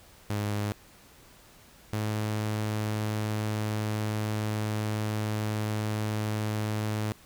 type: tone pair in turn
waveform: sawtooth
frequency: 103.83 / 107.06 Hz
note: G#2 / A2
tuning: 0 / -47 cents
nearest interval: minor second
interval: 53 cents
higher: second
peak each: -24 dBFS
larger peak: neither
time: 0.3-0.72 / 1.93-7.12 s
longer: second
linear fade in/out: 0 ms
effects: pink hiss -55 dBFS RMS until 7.25 s